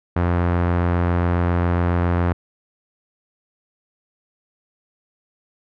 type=tone with low-pass filter; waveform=sawtooth; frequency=87.31 Hz; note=F2; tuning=in tune; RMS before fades=-19 dBFS; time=0.16-2.33 s; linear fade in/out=5 ms; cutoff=1500 Hz; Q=1.2; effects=none